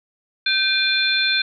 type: tone cluster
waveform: sine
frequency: 1551 / 2407 / 3537 / 4156 Hz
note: G6 / D7 / A7 / C8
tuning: -19 / +42 / +8 / -12 cents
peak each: -22 dBFS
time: 0.46-1.42 s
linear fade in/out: 5 ms
effects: none